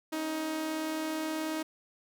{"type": "tone pair together", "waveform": "sawtooth", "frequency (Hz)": [276, 314.6], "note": ["C#4", "D#4"], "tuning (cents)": [-7, 19], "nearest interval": "major second", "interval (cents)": 226, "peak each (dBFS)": [-40, -28], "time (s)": [0.12, 1.63], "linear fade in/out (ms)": 10, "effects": []}